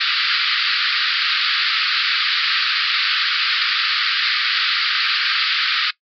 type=band-pass noise; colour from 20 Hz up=white; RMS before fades=-19 dBFS; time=0-5.91 s; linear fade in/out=10 ms; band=1200 to 4800 Hz; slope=96 dB/octave; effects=noise-tail reverb RT60 0.1 s tail -19 dB re dry